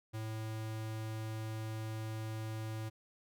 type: tone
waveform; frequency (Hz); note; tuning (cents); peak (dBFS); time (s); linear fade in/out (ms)
square; 110; A2; 0; -39; 0.13-2.9; 20
effects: none